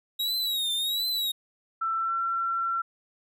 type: tone with vibrato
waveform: 45% pulse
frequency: 3810 Hz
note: A#7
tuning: 37 cents sharp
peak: -25 dBFS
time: 0.19-1.32 s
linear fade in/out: 10 ms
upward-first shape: triangle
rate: 1.4 Hz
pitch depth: 120 cents each way
type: tone with pitch glide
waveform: sine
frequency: 1335 to 1356 Hz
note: E6 to E6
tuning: +22 to +49 cents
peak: -25 dBFS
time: 1.81-2.82 s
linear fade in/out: 10 ms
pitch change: +27 cents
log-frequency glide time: 1.96-2.2 s
effects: none